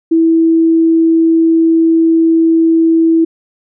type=tone; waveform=sine; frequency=327.3 Hz; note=E4; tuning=12 cents flat; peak=-6 dBFS; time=0.11-3.25 s; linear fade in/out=10 ms; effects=none